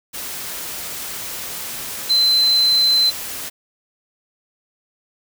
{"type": "tone in noise", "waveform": "sine", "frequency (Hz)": 4066, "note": "B7", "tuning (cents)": 50, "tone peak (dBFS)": -12, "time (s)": [2.09, 3.11], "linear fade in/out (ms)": 20, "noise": "white", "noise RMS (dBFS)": -29, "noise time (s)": [0.13, 3.5], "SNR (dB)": 14, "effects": []}